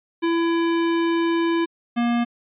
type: tone pair in turn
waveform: square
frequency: 334.7 / 237.4 Hz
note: E4 / A#3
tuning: +26 / +32 cents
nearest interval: tritone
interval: 594 cents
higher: first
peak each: -19 dBFS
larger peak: neither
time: 0.22-1.66 / 1.96-2.25 s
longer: first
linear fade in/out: 20 ms
effects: resampled to 8000 Hz